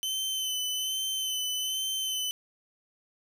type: tone with vibrato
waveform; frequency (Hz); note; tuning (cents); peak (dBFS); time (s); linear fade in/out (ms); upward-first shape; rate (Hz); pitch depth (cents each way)
sawtooth; 3051; G7; -48; -26; 0.03-2.31; 0; sine; 1.2; 25
effects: none